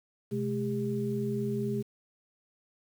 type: tone cluster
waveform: sine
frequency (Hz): 128.6 / 212.6 / 402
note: C3 / G#3 / G4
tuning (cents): -30 / +41 / +44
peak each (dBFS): -34 / -32 / -33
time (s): 0.31-1.83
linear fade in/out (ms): 20
effects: 9-bit